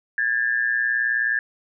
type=tone pair together; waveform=sine; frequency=1640.7 / 1760 Hz; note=G#6 / A6; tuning=-22 / 0 cents; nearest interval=minor second; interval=122 cents; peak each=-22 dBFS; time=0.18-1.39 s; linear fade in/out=2 ms; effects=none